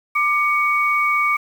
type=tone pair together; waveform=sine; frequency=1187 / 2241 Hz; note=D6 / C#7; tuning=+18 / +18 cents; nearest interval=major seventh; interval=1100 cents; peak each=-18 dBFS; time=0.15-1.37 s; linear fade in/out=10 ms; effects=7-bit